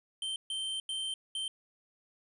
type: tone bursts at uneven times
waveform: square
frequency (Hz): 3120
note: G7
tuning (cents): -9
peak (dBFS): -34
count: 4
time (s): 0.22-0.36 / 0.5-0.8 / 0.89-1.14 / 1.35-1.48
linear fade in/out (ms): 2
effects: resampled to 24000 Hz